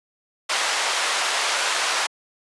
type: band-pass noise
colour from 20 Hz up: pink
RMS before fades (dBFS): -23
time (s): 0.49-2.07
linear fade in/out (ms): 10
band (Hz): 790 to 7300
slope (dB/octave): 12
effects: high-pass 400 Hz 12 dB/octave + resampled to 24000 Hz